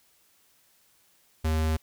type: tone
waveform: square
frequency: 79 Hz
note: D#2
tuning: 27 cents sharp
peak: -24 dBFS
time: 1.44-1.77 s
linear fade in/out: 10 ms
effects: white hiss -64 dBFS RMS until 1.82 s